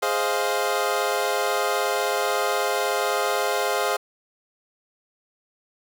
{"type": "chord", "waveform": "25% pulse", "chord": "F minor seventh", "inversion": "first", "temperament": "equal", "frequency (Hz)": [415.3, 523.3, 622.3, 698.5], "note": ["Ab4", "C5", "Eb5", "F5"], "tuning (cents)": [0, 0, 0, 0], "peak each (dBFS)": [-23, -23, -26, -23], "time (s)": [0.02, 3.97], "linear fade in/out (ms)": 10, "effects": []}